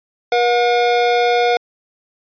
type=tone pair together; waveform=square; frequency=480.5 / 720 Hz; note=B4 / F#5; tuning=-48 / -47 cents; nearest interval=perfect fifth; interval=701 cents; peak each=-16 dBFS; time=0.32-1.57 s; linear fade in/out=2 ms; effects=resampled to 11025 Hz